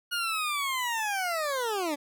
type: linear sweep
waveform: 20% pulse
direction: down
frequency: 1445 to 277.2 Hz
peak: -23 dBFS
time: 0.11-1.96 s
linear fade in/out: 20 ms
effects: none